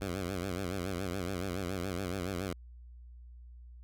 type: tone with vibrato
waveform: 10% pulse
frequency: 92.5 Hz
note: F#2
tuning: in tune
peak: -26 dBFS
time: 0.01-2.53 s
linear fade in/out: 5 ms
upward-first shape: sine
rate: 7.1 Hz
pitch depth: 130 cents each way
effects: added 60 Hz sine -48 dBFS peak until 3.83 s